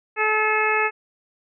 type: harmonic tone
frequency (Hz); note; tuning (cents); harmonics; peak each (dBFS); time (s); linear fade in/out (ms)
431.2; A4; -35; 1 / 2 / 3 / 4 / 5 / 6; -25 / -25 / -25 / -25 / -25 / -25; 0.16-0.91; 50
effects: none